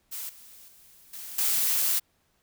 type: noise with level steps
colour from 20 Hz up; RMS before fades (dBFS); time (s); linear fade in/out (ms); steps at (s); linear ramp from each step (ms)
blue; -36 / -50 / -55 / -40 / -25; 0.11-2; 20; 0.29 / 0.68 / 1.13 / 1.38; 5
effects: pink hiss -70 dBFS RMS until 2.42 s